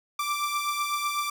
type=beating tone pair; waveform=sawtooth; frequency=1172 / 1180 Hz; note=D6 / D6; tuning=-4 / +8 cents; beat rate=8 Hz; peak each=-24 / -29 dBFS; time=0.19-1.3 s; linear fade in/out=5 ms; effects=none